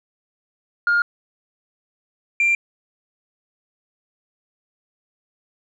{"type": "tone pair in turn", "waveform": "sine", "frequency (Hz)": [1415, 2372], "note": ["F6", "D7"], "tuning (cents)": [22, 17], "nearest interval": "major sixth", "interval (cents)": 895, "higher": "second", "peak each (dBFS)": -13, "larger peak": "neither", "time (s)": [[0.87, 1.02], [2.4, 2.55]], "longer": "neither", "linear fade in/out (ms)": 2, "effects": ["tanh soft clip ceiling -12 dBFS"]}